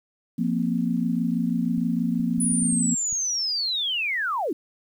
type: chord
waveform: sine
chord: F suspended fourth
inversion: none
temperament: equal with one note detuned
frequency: 174.61 / 233.1 / 259.4 Hz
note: F3 / Bb3 / C4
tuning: 0 / 0 / -15 cents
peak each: -26 / -24 / -28 dBFS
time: 0.38-2.95 s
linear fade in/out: 10 ms
type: clicks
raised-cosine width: 5 ms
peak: -31 dBFS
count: 8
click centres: 1.779 / 2.2 / 2.381 / 2.444 / 2.522 / 2.626 / 2.728 / 3.127 s
type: linear sweep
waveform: sine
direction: down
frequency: 10000 to 256.8 Hz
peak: -23 dBFS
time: 2.4-4.53 s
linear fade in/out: 5 ms
effects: 9-bit